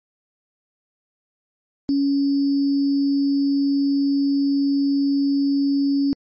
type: tone with sample-and-hold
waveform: sine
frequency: 279.5 Hz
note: C#4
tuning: 14 cents sharp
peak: -16 dBFS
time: 1.89-6.13 s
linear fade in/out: 0 ms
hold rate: 4900 Hz
effects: low-pass 9000 Hz 12 dB/octave + MP3 32 kbps